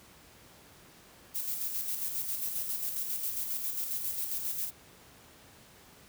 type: noise with tremolo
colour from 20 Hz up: violet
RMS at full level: -33 dBFS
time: 1.34-4.71 s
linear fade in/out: 20 ms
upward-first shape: square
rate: 7.4 Hz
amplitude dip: 40%
effects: pink hiss -56 dBFS RMS until 6.08 s + high-pass 60 Hz 12 dB/octave